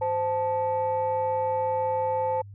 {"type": "tone pair together", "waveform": "sine", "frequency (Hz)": [519, 877.1], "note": ["C5", "A5"], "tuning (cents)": [-14, -6], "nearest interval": "major sixth", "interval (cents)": 908, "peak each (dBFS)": -25, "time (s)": [0.01, 2.42], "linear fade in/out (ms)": 10, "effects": ["tanh soft clip ceiling -18 dBFS", "added 100 Hz sine -41 dBFS peak until 2.54 s"]}